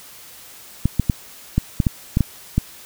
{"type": "clicks", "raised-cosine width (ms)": 5, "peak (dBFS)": -3, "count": 9, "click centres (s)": [0.856, 0.997, 1.098, 1.58, 1.802, 1.868, 2.171, 2.207, 2.58], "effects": ["white hiss -42 dBFS RMS until 2.85 s"]}